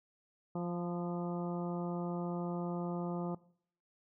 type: harmonic tone with a mistuned harmonic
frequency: 174.61 Hz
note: F3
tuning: in tune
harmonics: 1 / 2 / 3 / 4 / 5 / 6 / 7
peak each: -36 / -41 / -45 / -46 / -48 / -53 / -51 dBFS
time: 0.55-3.35 s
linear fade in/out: 5 ms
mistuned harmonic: 6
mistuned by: -38 cents
effects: noise-tail reverb RT60 0.6 s tail -21 dB re dry